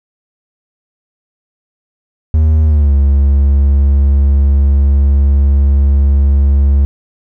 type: tone with pitch glide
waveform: triangle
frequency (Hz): 77.78 to 69.7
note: D#2 to C#2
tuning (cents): 0 to +10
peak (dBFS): -4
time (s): 2.34-6.85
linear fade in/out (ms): 0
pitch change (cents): -190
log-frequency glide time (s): 2.65-2.93
effects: none